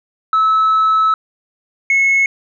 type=tone pair in turn; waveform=sine; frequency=1300 / 2186 Hz; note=E6 / C#7; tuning=-24 / -25 cents; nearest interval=major sixth; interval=899 cents; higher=second; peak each=-8 dBFS; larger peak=neither; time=0.33-1.14 / 1.9-2.26 s; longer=first; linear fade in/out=2 ms; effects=tanh soft clip ceiling -8 dBFS